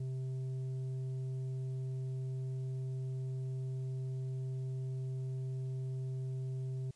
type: tone with tanh clipping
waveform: sine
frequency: 130.5 Hz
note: C3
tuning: 4 cents flat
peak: -37 dBFS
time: 0-6.91 s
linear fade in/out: 5 ms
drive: 6 dB
effects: white hiss -69 dBFS RMS until 6.95 s + resampled to 22050 Hz